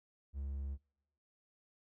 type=tone; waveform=triangle; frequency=69.3 Hz; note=C#2; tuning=in tune; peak=-36 dBFS; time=0.33-0.78 s; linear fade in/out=50 ms; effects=noise-tail reverb RT60 0.9 s tail -26 dB re dry